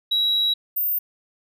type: tone pair in turn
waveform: sine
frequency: 3876 / 14634 Hz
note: B7 / A#9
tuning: -33 / -33 cents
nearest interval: octave + major seventh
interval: 2300 cents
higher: second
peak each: -16 / -19 dBFS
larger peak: first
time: 0.11-0.54 / 0.76-0.99 s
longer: first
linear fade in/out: 10 ms
effects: tanh soft clip ceiling -15 dBFS